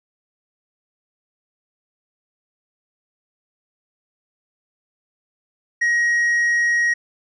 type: tone with tanh clipping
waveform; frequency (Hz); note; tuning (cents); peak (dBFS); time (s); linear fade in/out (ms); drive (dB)
sine; 1890; A#6; +23; -16; 5.81-6.94; 10; 3
effects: none